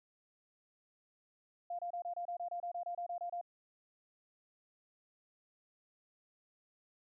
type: tone bursts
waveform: sine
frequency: 698.5 Hz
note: F5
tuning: in tune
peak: -37 dBFS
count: 15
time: 1.7-3.413 s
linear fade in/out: 5 ms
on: 89 ms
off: 27 ms
effects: none